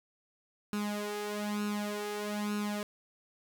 sawtooth tone with flanger, 207.7 Hz, G#3, in tune, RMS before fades -35 dBFS, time 0.73-2.83 s, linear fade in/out 0 ms, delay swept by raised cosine 0.74 to 2.34 ms, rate 1.1 Hz, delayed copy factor +0.75, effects none

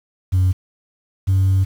sine tone pair in turn, 92.5 / 95.43 Hz, F#2 / G2, 0 / -46 cents, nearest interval minor second, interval 54 cents, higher second, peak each -10 dBFS, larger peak neither, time 0.32-0.53 / 1.27-1.65 s, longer second, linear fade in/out 20 ms, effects tanh soft clip ceiling -11 dBFS + 7-bit

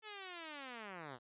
5% pulse linear sweep, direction down, 440 to 114.9 Hz, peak -35 dBFS, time 0.02-1.19 s, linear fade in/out 50 ms, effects resampled to 8000 Hz

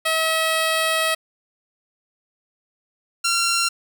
10% pulse tone pair in turn, 643 / 1371.9 Hz, E5 / F6, -43 / -31 cents, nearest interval octave + minor second, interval 1312 cents, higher second, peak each -10 dBFS, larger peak neither, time 0.05-1.15 / 3.24-3.69 s, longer first, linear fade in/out 10 ms, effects none

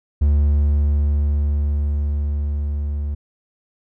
triangle tone with level ramp, 72.8 Hz, D2, 15 cents flat, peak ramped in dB -10 to -19 dBFS, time 0.21-3.15 s, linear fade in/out 10 ms, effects none

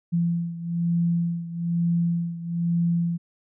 sine beating tone pair, 170 / 171.1 Hz, F3 / F3, -46 / -35 cents, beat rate 1.1 Hz, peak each -23 / -27 dBFS, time 0.12-3.18 s, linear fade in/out 20 ms, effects none

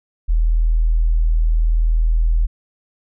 sine tone, 40.4 Hz, E1, 34 cents flat, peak -12 dBFS, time 0.28-2.47 s, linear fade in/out 20 ms, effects none

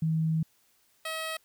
sine / 10% pulse tone pair in turn, 160 / 640 Hz, D#3 / D#5, +49 / +49 cents, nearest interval 2 octaves, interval 2400 cents, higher second, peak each -24 dBFS, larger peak neither, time 0.02-0.43 / 1.05-1.37 s, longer first, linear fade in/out 5 ms, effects white hiss -67 dBFS RMS until 1.44 s

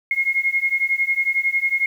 sine beating tone pair, 2148 / 2159 Hz, C7 / C#7, +45 / -46 cents, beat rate 11 Hz, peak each -21 / -20 dBFS, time 0.11-1.86 s, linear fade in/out 2 ms, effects 8-bit

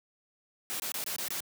white noise bursts, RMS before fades -35 dBFS, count 6, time 0.7-1.403 s, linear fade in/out 0 ms, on 98 ms, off 23 ms, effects high-pass 150 Hz 12 dB/octave

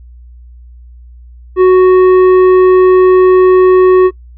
triangle tone with tanh clipping, 370 Hz, F#4, in tune, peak -4 dBFS, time 1.56-4.11 s, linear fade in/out 50 ms, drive 13 dB, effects noise-tail reverb RT60 0.1 s tail -24 dB re dry + added 60 Hz sine -32 dBFS peak until 4.37 s

